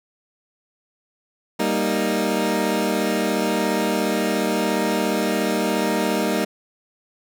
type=chord; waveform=20% pulse; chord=Eb major; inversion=first; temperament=equal; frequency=196 / 233.1 / 311.1 Hz; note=G3 / Bb3 / Eb4; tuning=0 / 0 / 0 cents; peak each=-19 dBFS; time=1.59-6.45 s; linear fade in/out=10 ms; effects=none